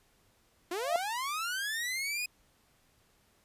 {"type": "tone with exponential growth", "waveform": "sine", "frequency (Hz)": 690, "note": "F5", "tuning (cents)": -21, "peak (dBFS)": -23, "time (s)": [0.71, 0.96], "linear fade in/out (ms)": 1, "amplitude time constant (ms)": 53}
{"type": "linear sweep", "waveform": "sawtooth", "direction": "up", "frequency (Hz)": [329.6, 2514], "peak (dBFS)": -29, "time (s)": [0.71, 2.26], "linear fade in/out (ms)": 5}
{"effects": ["pink hiss -68 dBFS RMS until 3.44 s", "resampled to 32000 Hz"]}